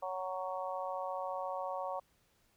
harmonic tone, 185.7 Hz, F#3, 7 cents sharp, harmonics 3 / 4 / 5 / 6, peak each -40 / -41 / -42 / -43 dBFS, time 0.02-2 s, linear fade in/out 10 ms, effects pink hiss -72 dBFS RMS until 2.56 s

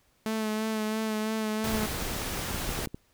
sawtooth tone with vibrato, 217.6 Hz, A3, 19 cents flat, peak -24 dBFS, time 0.26-1.86 s, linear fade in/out 0 ms, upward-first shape sine, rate 3 Hz, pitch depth 25 cents each way
pink noise, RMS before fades -33 dBFS, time 1.64-2.86 s, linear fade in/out 2 ms
clicks, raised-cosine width 3 ms, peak -23 dBFS, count 11, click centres 1.749 / 1.832 / 2.024 / 2.118 / 2.164 / 2.508 / 2.546 / 2.692 / 2.79 / 2.873 / 2.945 s
effects pink hiss -67 dBFS RMS until 3.13 s

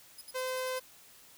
5% pulse tone bursts, 5040 Hz, D#8, 21 cents sharp, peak -39 dBFS, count 7, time 0.18-0.796 s, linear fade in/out 5 ms, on 34 ms, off 63 ms
sawtooth tone, 514 Hz, C5, 31 cents flat, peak -29 dBFS, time 0.34-0.8 s, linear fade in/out 20 ms
effects white hiss -57 dBFS RMS until 1.37 s

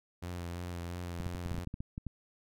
sawtooth tone with vibrato, 87.31 Hz, F2, in tune, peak -34 dBFS, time 0.22-1.65 s, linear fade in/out 10 ms, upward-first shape sine, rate 2.9 Hz, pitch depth 28 cents each way
clicks, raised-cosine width 5 ms, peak -26 dBFS, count 12, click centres 1.203 / 1.265 / 1.349 / 1.461 / 1.516 / 1.546 / 1.583 / 1.673 / 1.741 / 1.805 / 1.979 / 2.067 s
effects none

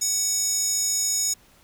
square tone with high-pass filter, 753 Hz, F#5, 30 cents sharp, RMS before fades -24 dBFS, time 0.01-1.34 s, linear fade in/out 10 ms, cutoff 6400 Hz, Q 7.9, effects pink hiss -56 dBFS RMS until 1.63 s

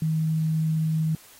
sine tone, 158.3 Hz, D#3, 30 cents sharp, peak -21 dBFS, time 0.02-1.15 s, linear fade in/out 2 ms, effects white hiss -51 dBFS RMS until 1.39 s + AAC 48 kbps

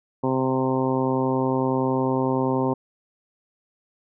harmonic tone with a mistuned harmonic, 130.81 Hz, C3, in tune, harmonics 1 / 2 / 3 / 4 / 5 / 6 / 7 / 8, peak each -28 / -24 / -26 / -28 / -35 / -34 / -29 / -34 dBFS, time 0.23-2.74 s, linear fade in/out 10 ms, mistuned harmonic 1, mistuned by +19 cents, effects none

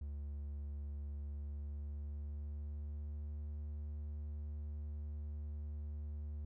triangle tone with pitch glide, 72 to 74.15 Hz, D2 to D2, -34 to +17 cents, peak -39 dBFS, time 0.01-6.45 s, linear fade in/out 5 ms, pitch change +51 cents, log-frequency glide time 1.14-3.45 s, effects none

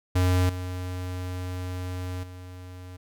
square tone with level steps, 91 Hz, F#2, 28 cents flat, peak -20 / -31 / -40 dBFS, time 0.15-2.97 s, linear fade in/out 10 ms, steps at 0.49 / 2.23 s, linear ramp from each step 5 ms, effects none

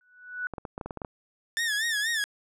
sine tone with exponential growth, 1480 Hz, F#6, in tune, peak -26 dBFS, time 0.01-0.47 s, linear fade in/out 1 ms, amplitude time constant 100 ms
clicks, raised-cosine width 1 ms, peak -21 dBFS, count 10, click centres 0.537 / 0.582 / 0.652 / 0.779 / 0.812 / 0.86 / 0.908 / 0.973 / 1.018 / 1.048 s
sawtooth tone with vibrato, 1763 Hz, A6, 3 cents sharp, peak -22 dBFS, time 1.57-2.24 s, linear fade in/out 0 ms, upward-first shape sine, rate 4.2 Hz, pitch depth 110 cents each way
effects low-pass 11000 Hz 12 dB/octave

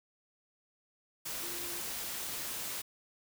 sine tone in noise, 346.6 Hz, F4, 13 cents flat, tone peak -48 dBFS, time 1.42-1.81 s, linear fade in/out 10 ms, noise white, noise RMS -39 dBFS, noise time 1.25-2.82 s, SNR -12 dB, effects none

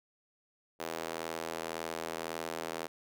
square tone with high-pass filter, 40.92 Hz, E1, 12 cents flat, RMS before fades -39 dBFS, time 0.79-2.88 s, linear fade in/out 20 ms, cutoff 470 Hz, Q 1.1, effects none

